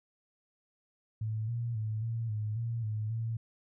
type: tone with pitch steps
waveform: sine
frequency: 109.4 / 117.8 / 108.7 / 114.6 / 106.8 / 116 / 107.6 / 113.7 Hz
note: A2 / A#2 / A2 / A#2 / G#2 / A#2 / A2 / A#2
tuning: -9 / +19 / -21 / -29 / +49 / -8 / -38 / -43 cents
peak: -31 dBFS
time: 1.21-3.37 s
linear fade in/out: 5 ms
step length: 270 ms
effects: none